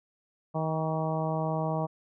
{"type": "harmonic tone with a mistuned harmonic", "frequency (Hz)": 158.5, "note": "D#3", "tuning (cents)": 32, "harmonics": [1, 2, 3, 4, 5, 6, 7], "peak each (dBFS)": [-30, -38, -37, -33, -36, -38, -40], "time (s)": [0.54, 1.87], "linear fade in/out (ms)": 20, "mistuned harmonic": 7, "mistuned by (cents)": 24, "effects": []}